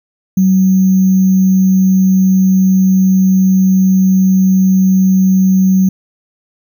sine tone with sample-and-hold, 188.7 Hz, F#3, 34 cents sharp, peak -6 dBFS, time 0.37-5.89 s, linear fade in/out 5 ms, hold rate 6300 Hz, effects none

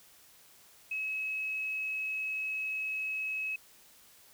sine tone, 2569 Hz, E7, 45 cents flat, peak -32 dBFS, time 0.91-3.56 s, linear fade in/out 5 ms, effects white hiss -59 dBFS RMS until 4.33 s

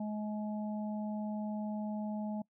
harmonic tone, 211.8 Hz, G#3, 34 cents sharp, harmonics 1 / 3 / 4, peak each -35 / -45 / -47 dBFS, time 0-2.42 s, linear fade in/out 5 ms, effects noise-tail reverb RT60 0.1 s tail -22 dB re dry

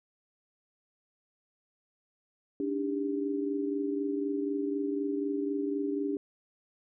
sine tone cluster, 288 / 312 / 398.7 Hz, D4 / D#4 / G4, -34 / +5 / +29 cents, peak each -31 / -39 / -33 dBFS, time 2.6-6.17 s, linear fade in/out 2 ms, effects none

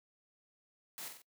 white noise with echo, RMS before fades -45 dBFS, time 0.98-1.08 s, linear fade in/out 0 ms, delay 46 ms, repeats 3, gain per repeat -5 dB, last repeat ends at 1.218 s, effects noise-tail reverb RT60 0.1 s tail -24 dB re dry + high-pass 150 Hz 12 dB/octave

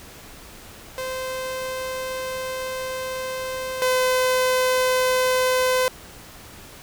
sawtooth tone pair in turn, 518 / 510.6 Hz, C5 / C5, -17 / -42 cents, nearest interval unison, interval 25 cents, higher first, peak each -23 / -14 dBFS, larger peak second, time 0.98-3.82 / 3.82-5.88 s, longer first, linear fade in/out 0 ms, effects pink hiss -43 dBFS RMS until 6.82 s

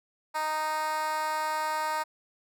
10% pulse tone with high-pass filter, 310 Hz, D#4, 6 cents flat, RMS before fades -30 dBFS, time 0.34-2.04 s, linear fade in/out 20 ms, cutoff 840 Hz, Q 3.2, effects none

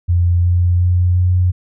sine tone with pitch steps, 87.31 / 88.32 / 89.35 / 90.39 Hz, F2 / F2 / F2 / F#2, 0 / +20 / +40 / -40 cents, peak -10 dBFS, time 0.08-1.52 s, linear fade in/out 20 ms, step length 360 ms, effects none

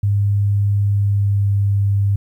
sine tone with pitch glide, 101.3 to 100.08 Hz, G#2 to G2, -43 to +36 cents, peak -13 dBFS, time 0.03-2.16 s, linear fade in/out 5 ms, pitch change -21 cents, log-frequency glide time 0.82-1.68 s, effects 9-bit

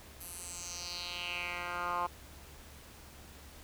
10% pulse tone with band-pass filter sweep, 175.7 Hz, F3, 11 cents sharp, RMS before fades -39 dBFS, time 0.2-2.07 s, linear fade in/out 10 ms, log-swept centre 12000 to 1000 Hz, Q 3.4, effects added 71 Hz sine -55 dBFS peak until 3.63 s + pink hiss -54 dBFS RMS until 3.63 s

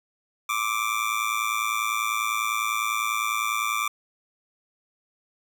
25% pulse tone with amplitude modulation, 1174.7 Hz, D6, in tune, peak -17 dBFS, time 0.49-3.88 s, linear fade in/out 5 ms, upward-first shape sine, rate 110 Hz, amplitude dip 75%, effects none

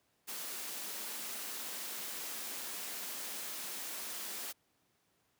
white high-pass noise, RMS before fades -42 dBFS, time 0.27-4.53 s, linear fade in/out 20 ms, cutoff 180 Hz, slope 48 dB/octave, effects pink hiss -75 dBFS RMS until 5.39 s + high-pass 100 Hz 12 dB/octave

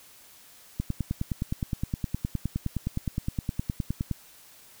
click train, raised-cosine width 5 ms, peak -15 dBFS, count 33, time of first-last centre 0.8-4.113 s, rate 9.66 Hz, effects white hiss -53 dBFS RMS until 4.8 s

